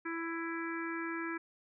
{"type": "harmonic tone", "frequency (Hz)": 331.8, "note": "E4", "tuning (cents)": 11, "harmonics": [1, 3, 4, 5, 6, 7], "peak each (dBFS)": [-38, -46, -44, -42, -48, -47], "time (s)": [0.05, 1.38], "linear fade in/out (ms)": 10, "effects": []}